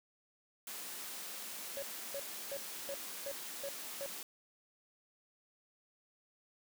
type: high-pass noise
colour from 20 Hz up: white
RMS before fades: -45 dBFS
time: 0.67-4.23 s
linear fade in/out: 2 ms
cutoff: 170 Hz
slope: 96 dB/octave
type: tone bursts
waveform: triangle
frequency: 558 Hz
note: C#5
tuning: 11 cents sharp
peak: -37 dBFS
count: 7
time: 1.77-4.061 s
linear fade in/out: 0 ms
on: 53 ms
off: 320 ms
effects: none